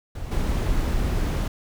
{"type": "noise with level steps", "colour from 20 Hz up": "brown", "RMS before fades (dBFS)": [-32, -23], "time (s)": [0.15, 1.48], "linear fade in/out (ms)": 5, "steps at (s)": 0.31, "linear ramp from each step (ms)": 10, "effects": []}